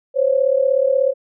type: tone pair together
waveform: sine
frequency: 517.9 / 554.4 Hz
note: C5 / C#5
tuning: -18 / 0 cents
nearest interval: minor second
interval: 118 cents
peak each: -16 dBFS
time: 0.14-1.14 s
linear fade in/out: 50 ms
effects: none